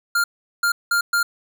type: tone bursts at uneven times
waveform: square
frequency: 1401 Hz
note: F6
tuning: 5 cents sharp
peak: -17 dBFS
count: 4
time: 0.15-0.24 / 0.63-0.72 / 0.91-1.01 / 1.13-1.23 s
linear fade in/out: 5 ms
effects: 9-bit